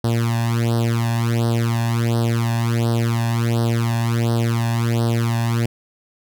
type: tone with flanger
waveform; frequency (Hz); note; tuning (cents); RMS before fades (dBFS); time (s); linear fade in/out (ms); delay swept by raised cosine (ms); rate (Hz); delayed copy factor
sawtooth; 116.4; A#2; -2; -19; 0.04-5.66; 5; 0.21 to 1.16; 1.4; +0.95
effects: none